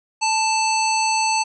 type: harmonic tone with a mistuned harmonic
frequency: 880 Hz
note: A5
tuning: in tune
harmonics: 1 / 3 / 5 / 7 / 9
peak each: -19 / -24 / -26 / -27 / -29 dBFS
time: 0.21-1.44 s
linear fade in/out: 20 ms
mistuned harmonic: 5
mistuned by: +18 cents
effects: none

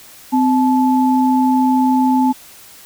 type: tone pair together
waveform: sine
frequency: 257.8 / 866.6 Hz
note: C4 / A5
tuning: -26 / -27 cents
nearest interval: octave + major sixth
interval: 2099 cents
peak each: -12 / -16 dBFS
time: 0.32-2.33 s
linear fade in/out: 20 ms
effects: white hiss -41 dBFS RMS until 2.85 s

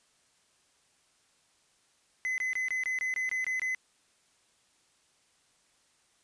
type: tone bursts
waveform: triangle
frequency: 2030 Hz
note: B6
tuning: 47 cents sharp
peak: -27 dBFS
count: 10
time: 2.25-3.748 s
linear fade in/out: 0 ms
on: 130 ms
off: 22 ms
effects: white hiss -68 dBFS RMS until 6.23 s + resampled to 22050 Hz

